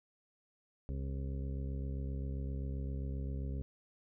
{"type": "harmonic tone", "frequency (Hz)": 67.6, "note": "C#2", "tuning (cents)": -43, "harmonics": [1, 2, 3, 4, 6, 7, 8], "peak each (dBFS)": [-37, -42, -49, -49, -53, -57, -58], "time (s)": [0.89, 3.62], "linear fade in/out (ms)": 0, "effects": []}